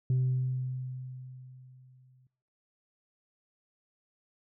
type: tone with exponential decay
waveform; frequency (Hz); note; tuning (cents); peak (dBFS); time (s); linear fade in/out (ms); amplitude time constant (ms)
sine; 128.3; C3; -34; -21; 0.1-2.27; 2; 470
effects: noise-tail reverb RT60 0.9 s tail -24 dB re dry + tanh soft clip ceiling -22 dBFS